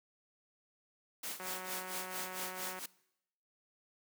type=noise with tremolo; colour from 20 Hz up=white; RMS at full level=-40 dBFS; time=1.23-2.86 s; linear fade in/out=5 ms; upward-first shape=sine; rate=4.4 Hz; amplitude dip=80%
type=click train; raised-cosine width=0.5 ms; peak=-30 dBFS; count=258; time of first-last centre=1.4-2.789 s; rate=185 Hz
effects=noise-tail reverb RT60 0.8 s tail -21 dB re dry + high-pass 200 Hz 12 dB/octave